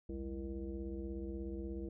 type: tone with frequency modulation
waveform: sine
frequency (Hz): 197.2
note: G3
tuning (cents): +11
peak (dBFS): -39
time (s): 0.09-1.89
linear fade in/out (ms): 5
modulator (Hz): 137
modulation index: 1.7
effects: none